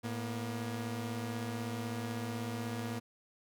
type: tone pair together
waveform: sawtooth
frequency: 111.25 / 238.6 Hz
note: A2 / A#3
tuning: +20 / +41 cents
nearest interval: octave + minor second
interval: 1321 cents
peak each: -35 / -35 dBFS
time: 0.03-3 s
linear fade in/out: 20 ms
effects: none